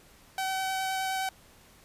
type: tone with vibrato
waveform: sawtooth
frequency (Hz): 762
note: G5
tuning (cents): -49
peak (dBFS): -25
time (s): 0.38-1.29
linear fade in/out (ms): 2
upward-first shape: sine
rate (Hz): 9.6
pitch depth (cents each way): 9
effects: pink hiss -57 dBFS RMS until 1.84 s + resampled to 32000 Hz